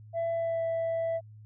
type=tone with pitch glide; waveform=sine; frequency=668 to 660.3 Hz; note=E5 to E5; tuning=+23 to +3 cents; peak=-25 dBFS; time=0.13-1.21 s; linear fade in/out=50 ms; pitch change=-20 cents; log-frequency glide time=0.32-0.63 s; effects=tanh soft clip ceiling -26 dBFS + added 107 Hz sine -47 dBFS peak until 1.45 s